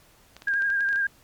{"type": "clicks", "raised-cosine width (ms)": 0.2, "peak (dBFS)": -25, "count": 10, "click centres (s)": [0.366, 0.421, 0.483, 0.538, 0.622, 0.702, 0.807, 0.889, 0.929, 0.959]}
{"type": "tone with vibrato", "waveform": "sine", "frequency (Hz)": 1610, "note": "G6", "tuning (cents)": 46, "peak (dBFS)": -21, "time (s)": [0.47, 1.07], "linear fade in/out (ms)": 5, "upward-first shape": "sine", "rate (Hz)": 12, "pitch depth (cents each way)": 33}
{"effects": ["pink hiss -57 dBFS RMS until 1.23 s", "MP3 96 kbps"]}